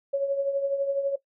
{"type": "tone with tremolo", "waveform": "sine", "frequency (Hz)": 554.4, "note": "C#5", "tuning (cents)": 0, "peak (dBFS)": -20, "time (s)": [0.13, 1.16], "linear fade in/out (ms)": 10, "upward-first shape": "triangle", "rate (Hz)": 12, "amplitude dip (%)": 65, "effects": ["noise-tail reverb RT60 0.1 s tail -17 dB re dry"]}